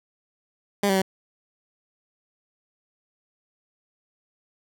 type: tone with pitch steps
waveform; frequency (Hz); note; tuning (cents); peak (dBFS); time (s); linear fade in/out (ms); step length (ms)
15% pulse; 202 / 192.7 / 190.1; G#3 / G3 / F#3; -48 / -29 / +47; -13; 0.83-1.019; 5; 63
effects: none